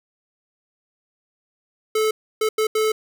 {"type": "tone bursts at uneven times", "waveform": "square", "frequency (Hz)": 434.5, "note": "A4", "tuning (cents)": -22, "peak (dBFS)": -18, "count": 4, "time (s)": [[1.95, 2.11], [2.41, 2.49], [2.58, 2.67], [2.75, 2.92]], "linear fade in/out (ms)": 5, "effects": []}